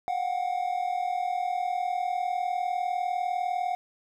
triangle tone pair together, 719.1 / 759 Hz, F#5 / F#5, -50 / +44 cents, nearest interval minor second, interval 94 cents, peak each -26 / -29 dBFS, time 0.08-3.75 s, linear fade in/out 0 ms, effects none

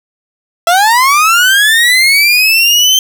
30% pulse linear sweep, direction up, 659.3 to 3133 Hz, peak -3 dBFS, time 0.67-2.99 s, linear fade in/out 2 ms, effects none

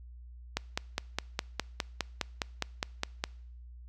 click train, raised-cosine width 0.2 ms, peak -12 dBFS, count 14, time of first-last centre 0.57-3.239 s, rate 4.87 Hz, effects noise-tail reverb RT60 0.7 s tail -24 dB re dry + added 60 Hz sine -46 dBFS peak until 3.88 s

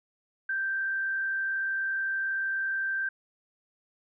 sine tone with frequency modulation, 1568 Hz, G6, in tune, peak -27 dBFS, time 0.49-3.09 s, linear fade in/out 5 ms, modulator 53.3 Hz, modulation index 0.34, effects none

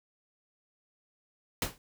pink noise with exponential decay, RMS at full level -26 dBFS, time 1.62-1.78 s, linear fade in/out 1 ms, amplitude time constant 34 ms, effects none

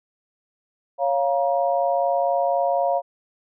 sine chord, Bb minor, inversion first, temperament equal with one note detuned, 554.4 / 698.5 / 949.2 Hz, Db5 / F5 / Bb5, 0 / 0 / +31 cents, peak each -22 / -21 / -27 dBFS, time 0.98-3.02 s, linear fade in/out 50 ms, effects none

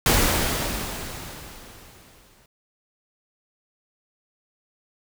pink noise with exponential decay, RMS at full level -17 dBFS, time 0.06-2.46 s, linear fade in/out 2 ms, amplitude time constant 520 ms, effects none

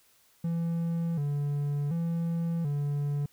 triangle tone with vibrato, 155.56 Hz, D#3, in tune, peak -25 dBFS, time 0.44-3.26 s, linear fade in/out 5 ms, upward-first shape square, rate 0.68 Hz, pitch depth 130 cents each way, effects white hiss -64 dBFS RMS until 3.32 s

